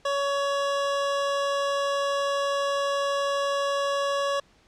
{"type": "tone", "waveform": "25% pulse", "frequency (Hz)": 561, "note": "C#5", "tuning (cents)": 21, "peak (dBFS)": -20, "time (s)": [0.05, 4.4], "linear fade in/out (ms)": 5, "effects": ["pink hiss -60 dBFS RMS until 4.67 s", "low-pass 6000 Hz 12 dB/octave"]}